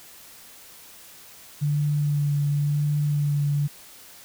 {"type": "tone with vibrato", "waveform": "sine", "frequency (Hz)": 145.9, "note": "D3", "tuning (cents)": -11, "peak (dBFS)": -20, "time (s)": [1.61, 3.68], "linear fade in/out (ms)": 20, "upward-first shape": "sine", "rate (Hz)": 0.94, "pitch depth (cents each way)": 19, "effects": ["white hiss -47 dBFS RMS until 4.24 s"]}